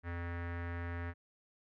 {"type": "tone with low-pass filter", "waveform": "square", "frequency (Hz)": 86, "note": "F2", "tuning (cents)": -26, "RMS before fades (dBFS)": -40, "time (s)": [0.03, 1.14], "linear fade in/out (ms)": 50, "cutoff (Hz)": 1800, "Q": 3.9, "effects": []}